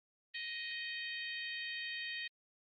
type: harmonic tone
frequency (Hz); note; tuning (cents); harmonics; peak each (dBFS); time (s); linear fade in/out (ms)
625; D#5; +8; 3 / 4 / 5 / 6 / 7; -43 / -45 / -47 / -49 / -50; 0.34-2.28; 10
effects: Opus 24 kbps